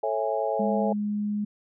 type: chord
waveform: sine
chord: A major seventh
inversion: none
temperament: just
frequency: 440 / 550 / 660 / 825 Hz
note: A4 / C#5 / E5 / G#5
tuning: 0 / -14 / +2 / -12 cents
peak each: -30 / -29 / -29 / -30 dBFS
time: 0.03-0.93 s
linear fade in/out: 5 ms
type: tone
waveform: sine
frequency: 207.9 Hz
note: G#3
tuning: 2 cents sharp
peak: -25 dBFS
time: 0.59-1.45 s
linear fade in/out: 10 ms
effects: none